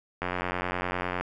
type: click train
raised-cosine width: 0.5 ms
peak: -14 dBFS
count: 90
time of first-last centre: 0.22-1.21 s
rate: 89.9 Hz
effects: none